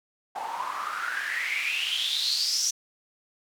white noise with band-pass filter sweep, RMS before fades -29 dBFS, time 0.35-2.71 s, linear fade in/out 10 ms, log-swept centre 790 to 6000 Hz, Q 8.5, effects none

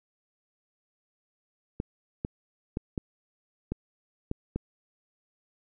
clicks, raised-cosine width 3 ms, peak -17 dBFS, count 7, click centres 1.801 / 2.249 / 2.771 / 2.978 / 3.72 / 4.314 / 4.56 s, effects none

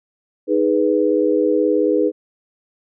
sine chord, G# minor, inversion second, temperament equal, 311.1 / 415.3 / 493.9 Hz, D#4 / G#4 / B4, 0 / 0 / 0 cents, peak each -18 dBFS, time 0.47-2.12 s, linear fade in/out 50 ms, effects none

